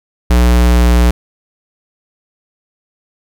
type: tone with pitch glide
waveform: square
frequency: 60.4 to 59.95 Hz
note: B1 to A#1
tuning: -38 to +49 cents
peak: -7 dBFS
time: 0.3-1.11 s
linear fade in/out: 5 ms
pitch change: -13 cents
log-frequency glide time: 0.54-0.9 s
effects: 8-bit